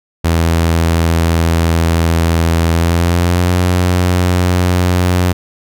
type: tone with pitch glide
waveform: sawtooth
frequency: 83 to 89.99 Hz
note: E2 to F#2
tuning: +12 to -48 cents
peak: -6 dBFS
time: 0.24-5.33 s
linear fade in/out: 10 ms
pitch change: +140 cents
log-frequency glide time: 2.7-3.59 s
effects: none